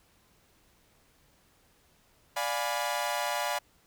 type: chord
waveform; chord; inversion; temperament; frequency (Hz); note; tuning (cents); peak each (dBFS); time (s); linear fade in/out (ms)
sawtooth; D diminished seventh; none; equal with one note detuned; 587.3 / 709 / 830.6 / 987.8; D5 / F5 / Ab5 / Cb6; 0 / +26 / 0 / 0; -31; 2.36-3.59; 10
effects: pink hiss -65 dBFS RMS until 3.86 s